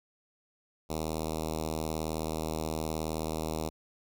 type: tone with notch filter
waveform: 5% pulse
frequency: 79 Hz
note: D#2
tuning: 27 cents sharp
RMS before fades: -34 dBFS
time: 0.89-3.7 s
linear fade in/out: 20 ms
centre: 1800 Hz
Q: 0.58
effects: none